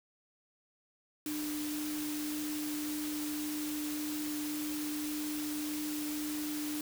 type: tone in noise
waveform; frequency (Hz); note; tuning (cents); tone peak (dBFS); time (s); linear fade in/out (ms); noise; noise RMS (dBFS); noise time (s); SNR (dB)
sine; 300.3; D4; +39; -35; 1.26-6.81; 2; white; -42; 1.26-6.81; +4
effects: none